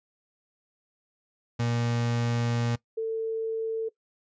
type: tone pair in turn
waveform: 35% pulse / sine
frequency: 118.4 / 447 Hz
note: A#2 / A4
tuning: +27 / +27 cents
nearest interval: octave + major seventh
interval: 2300 cents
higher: second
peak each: -23 / -26 dBFS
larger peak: first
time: 1.59-2.76 / 2.97-3.89 s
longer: first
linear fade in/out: 10 ms
effects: noise-tail reverb RT60 0.1 s tail -20 dB re dry + resampled to 16000 Hz